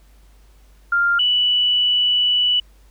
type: tone pair in turn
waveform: sine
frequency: 1396.9 / 2960 Hz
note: F6 / F#7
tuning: 0 / 0 cents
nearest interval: octave + minor second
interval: 1300 cents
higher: second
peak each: -14 dBFS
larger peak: neither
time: 0.92-1.19 / 1.19-2.6 s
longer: second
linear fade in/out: 5 ms
effects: added 50 Hz sine -47 dBFS peak until 2.9 s + pink hiss -58 dBFS RMS until 2.9 s